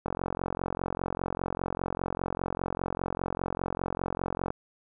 click train, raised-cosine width 1 ms, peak -16 dBFS, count 201, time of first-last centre 0.06-4.504 s, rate 45 Hz, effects none

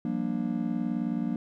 triangle chord, G minor seventh, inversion third, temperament just, 176.4 / 196 / 235.2 / 294 Hz, F3 / G3 / Bb3 / D4, +18 / 0 / +16 / +2 cents, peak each -32 / -33 / -28 / -32 dBFS, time 0.05-1.36 s, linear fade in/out 2 ms, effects none

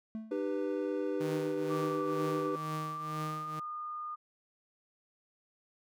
triangle tone with exponential decay, 220 Hz, A3, in tune, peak -32 dBFS, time 0.15-0.51 s, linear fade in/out 0 ms, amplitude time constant 78 ms
triangle chord, Eb augmented, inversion none, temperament equal with one note detuned, 303.1 / 392 / 493.9 Hz, Eb4 / G4 / B4, -45 / 0 / 0 cents, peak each -34 dBFS, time 0.31-2.56 s, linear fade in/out 5 ms
sawtooth tone with tremolo, 155.56 Hz, D#3, in tune, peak -31 dBFS, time 1.2-3.6 s, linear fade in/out 10 ms, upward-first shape triangle, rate 2.1 Hz, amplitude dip 80%
sine tone with pitch glide, 1165 to 1220.1 Hz, D6 to D#6, -14 to -34 cents, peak -37 dBFS, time 1.69-4.16 s, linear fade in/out 20 ms, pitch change +80 cents, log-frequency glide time 2.89-3.34 s
effects none

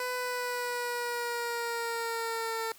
15% pulse tone with pitch glide, 500 to 450.6 Hz, B4 to A4, +21 to +41 cents, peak -25 dBFS, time 0-2.72 s, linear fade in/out 2 ms, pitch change -180 cents, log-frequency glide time 0.13-2.61 s, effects white hiss -55 dBFS RMS until 2.78 s

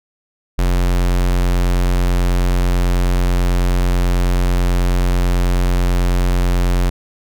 square tone, 44.6 Hz, F1, 37 cents sharp, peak -13 dBFS, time 0.58-6.9 s, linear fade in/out 10 ms, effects none

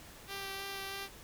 5% pulse tone with vibrato, 392 Hz, G4, in tune, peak -28 dBFS, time 0.27-1.09 s, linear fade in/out 50 ms, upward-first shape sine, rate 3.1 Hz, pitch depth 10 cents each way, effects pink hiss -53 dBFS RMS until 1.23 s

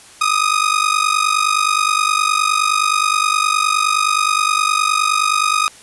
sawtooth ring-modulated tone, 1244.5 Hz, D#6, in tune, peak -7 dBFS, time 0.21-5.68 s, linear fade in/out 0 ms, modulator 24.8 Hz, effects white hiss -42 dBFS RMS until 5.82 s + resampled to 24000 Hz

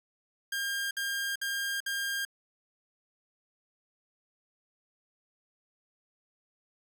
sawtooth tone bursts, 1607 Hz, G6, 43 cents sharp, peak -27 dBFS, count 4, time 0.52-2.251 s, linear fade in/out 5 ms, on 390 ms, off 57 ms, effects none

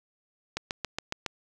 click train, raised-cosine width 0.2 ms, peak -13 dBFS, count 6, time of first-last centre 0.57-1.263 s, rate 7.22 Hz, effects none

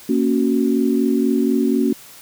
sine chord, F# major, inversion first, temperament equal, 233.1 / 277.2 / 370 Hz, A#3 / C#4 / F#4, 0 / 0 / 0 cents, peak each -18 / -18 / -21 dBFS, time 0.09-1.93 s, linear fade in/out 5 ms, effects white hiss -42 dBFS RMS until 2.21 s

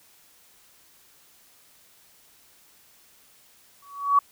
sine tone with exponential growth, 1130 Hz, C#6, 33 cents sharp, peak -12 dBFS, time 3.82-4.19 s, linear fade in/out 5 ms, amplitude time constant 79 ms, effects white hiss -57 dBFS RMS until 4.31 s

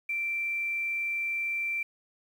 sine tone with quantisation, 2349 Hz, D7, in tune, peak -28 dBFS, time 0.09-1.83 s, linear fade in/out 5 ms, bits 9, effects none

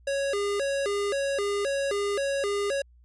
square tone with vibrato, 474.1 Hz, A#4, 29 cents sharp, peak -26 dBFS, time 0.07-2.82 s, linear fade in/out 5 ms, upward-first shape square, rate 1.9 Hz, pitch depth 270 cents each way, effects added 60 Hz sine -53 dBFS peak until 3.04 s + resampled to 24000 Hz

